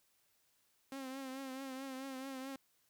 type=tone with vibrato; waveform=sawtooth; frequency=265.9 Hz; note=C4; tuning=28 cents sharp; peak=-39 dBFS; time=0.92-2.56 s; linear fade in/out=2 ms; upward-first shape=triangle; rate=4.6 Hz; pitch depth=58 cents each way; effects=white hiss -75 dBFS RMS until 2.89 s